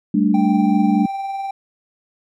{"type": "chord", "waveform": "sine", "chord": "G suspended second", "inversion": "none", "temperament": "equal", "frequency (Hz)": [196, 220, 293.7], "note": ["G3", "A3", "D4"], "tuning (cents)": [0, 0, 0], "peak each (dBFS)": [-17, -17, -18], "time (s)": [0.14, 1.06], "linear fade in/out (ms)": 5}
{"type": "tone with tremolo", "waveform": "triangle", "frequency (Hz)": 784, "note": "G5", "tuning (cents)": 0, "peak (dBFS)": -19, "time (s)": [0.34, 1.51], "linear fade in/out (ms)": 5, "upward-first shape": "triangle", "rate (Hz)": 20, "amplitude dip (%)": 40}
{"effects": []}